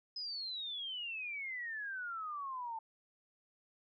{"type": "exponential sweep", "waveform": "sine", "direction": "down", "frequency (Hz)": [5100, 880], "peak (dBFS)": -39, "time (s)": [0.16, 2.79], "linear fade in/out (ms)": 5, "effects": []}